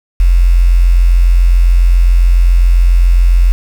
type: tone with quantisation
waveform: sine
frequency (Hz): 43.65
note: F1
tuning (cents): 0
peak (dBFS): -4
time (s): 0.2-3.52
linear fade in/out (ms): 0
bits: 5
effects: none